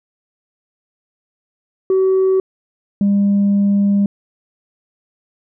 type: tone pair in turn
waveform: sine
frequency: 379.3 / 200.9 Hz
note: F#4 / G3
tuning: +43 / +43 cents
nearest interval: major seventh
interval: 1100 cents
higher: first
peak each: -9 dBFS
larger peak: neither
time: 1.9-2.4 / 3.01-4.06 s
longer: second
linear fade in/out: 2 ms
effects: tanh soft clip ceiling -9 dBFS